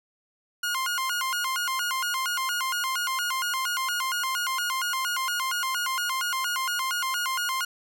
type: tone with vibrato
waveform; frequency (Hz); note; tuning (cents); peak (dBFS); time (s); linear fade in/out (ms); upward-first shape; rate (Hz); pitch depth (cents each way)
sawtooth; 1229; D#6; -22; -22; 0.63-7.65; 5; square; 4.3; 270
effects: none